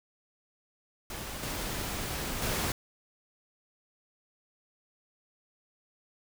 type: noise with level steps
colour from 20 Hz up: pink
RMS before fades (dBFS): -39 / -35 / -31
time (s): 1.1-2.72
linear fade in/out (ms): 2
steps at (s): 1.43 / 2.42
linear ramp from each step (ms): 2
effects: none